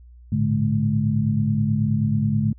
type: tone cluster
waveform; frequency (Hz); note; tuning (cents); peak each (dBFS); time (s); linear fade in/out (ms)
sine; 107.4 / 116.7 / 146.1 / 212.6; A2 / A#2 / D3 / G#3; -41 / +2 / -9 / +41; -23 / -28 / -23 / -22; 0.32-2.53; 5
effects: added 60 Hz sine -43 dBFS peak until 2.58 s